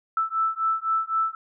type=beating tone pair; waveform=sine; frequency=1318 / 1321.9 Hz; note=E6 / E6; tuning=-1 / +4 cents; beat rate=3.9 Hz; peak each=-25 dBFS; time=0.17-1.35 s; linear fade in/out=2 ms; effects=none